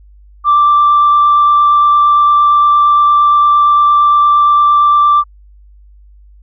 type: tone with vibrato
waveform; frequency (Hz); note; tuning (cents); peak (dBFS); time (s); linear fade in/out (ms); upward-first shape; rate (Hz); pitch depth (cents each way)
sine; 1174.7; D6; 0; -4; 0.44-5.24; 50; triangle; 8.7; 8
effects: tanh soft clip ceiling -2 dBFS + added 50 Hz sine -38 dBFS peak until 6.42 s